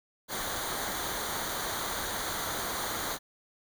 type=noise with comb filter; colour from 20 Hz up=pink; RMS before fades=-34 dBFS; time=0.28-3.19 s; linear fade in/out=50 ms; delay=0.38 ms; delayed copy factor=-0.7; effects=none